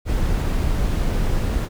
brown noise, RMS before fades -20 dBFS, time 0.05-1.69 s, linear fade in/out 50 ms, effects none

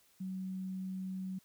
sine tone, 188 Hz, F#3, 28 cents sharp, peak -37 dBFS, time 0.2-1.39 s, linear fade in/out 10 ms, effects white hiss -68 dBFS RMS until 1.44 s

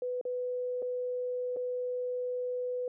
sine tone with dropouts, 497.3 Hz, B4, 12 cents sharp, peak -31 dBFS, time 0.02-2.88 s, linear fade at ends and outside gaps 2 ms, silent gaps 0.213-0.252 / 0.821-0.825 / 1.563-1.568 s, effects none

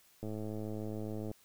click train, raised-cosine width 2 ms, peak -28 dBFS, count 117, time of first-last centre 0.23-1.314 s, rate 107 Hz, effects white hiss -65 dBFS RMS until 1.44 s

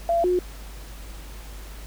sine tone pair in turn, 679 / 360.5 Hz, F5 / F#4, -49 / -45 cents, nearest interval major seventh, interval 1096 cents, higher first, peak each -18 dBFS, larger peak neither, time 0.09-0.24 / 0.24-0.39 s, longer neither, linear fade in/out 2 ms, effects added 50 Hz sine -37 dBFS peak until 1.86 s + pink hiss -45 dBFS RMS until 1.86 s

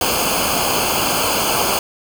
pink noise with comb filter, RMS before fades -18 dBFS, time 0.01-1.79 s, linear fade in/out 2 ms, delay 0.53 ms, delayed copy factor -0.85, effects none

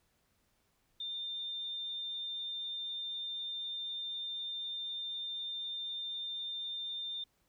sine tone, 3604 Hz, A7, 41 cents sharp, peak -37 dBFS, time 1-7.24 s, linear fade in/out 5 ms, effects pink hiss -75 dBFS RMS until 7.48 s

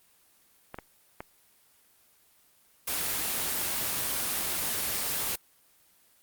clicks, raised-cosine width 0.5 ms, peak -22 dBFS, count 4, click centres 0.744 / 0.787 / 1.205 / 3.399 s
white noise, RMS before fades -30 dBFS, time 2.87-5.36 s, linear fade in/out 10 ms
effects white hiss -63 dBFS RMS until 6.22 s + Opus 24 kbps

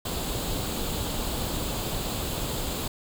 pink noise with comb filter, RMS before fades -30 dBFS, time 0.05-2.88 s, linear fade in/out 5 ms, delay 0.26 ms, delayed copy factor +0.55, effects none

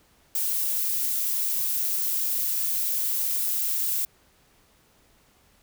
violet noise, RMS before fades -26 dBFS, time 0.35-4.05 s, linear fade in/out 2 ms, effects pink hiss -61 dBFS RMS until 5.62 s

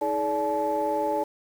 sine tone cluster, 316.5 / 424.4 / 578 / 862 Hz, D#4 / G#4 / D5 / A5, +30 / +38 / -28 / -36 cents, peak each -31 / -30 / -27 / -26 dBFS, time 0.01-1.24 s, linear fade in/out 10 ms, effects tanh soft clip ceiling -16 dBFS + 8-bit

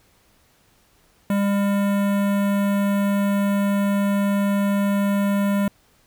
square tone with notch filter, 200.6 Hz, G3, 40 cents sharp, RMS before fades -20 dBFS, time 1.3-5.68 s, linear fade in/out 2 ms, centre 5100 Hz, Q 0.52, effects pink hiss -59 dBFS RMS until 6.06 s

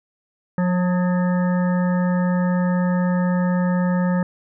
harmonic tone with a mistuned harmonic, 179.6 Hz, F3, 49 cents sharp, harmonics 1 / 3 / 5 / 7 / 9 / 10, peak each -17 / -27 / -31 / -34 / -36 / -37 dBFS, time 0.58-4.23 s, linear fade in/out 2 ms, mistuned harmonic 9, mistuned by +42 cents, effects none

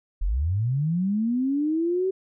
sine linear sweep, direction up, 35.52 to 385.3 Hz, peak -21 dBFS, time 0.21-2.11 s, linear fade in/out 10 ms, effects none

